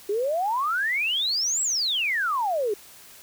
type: exponential two-way sweep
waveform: sine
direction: up then down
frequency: 390.5 to 7902 to 390.5 Hz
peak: -22 dBFS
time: 0.09-2.74 s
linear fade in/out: 5 ms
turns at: 1.62 s
effects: white hiss -48 dBFS RMS until 3.22 s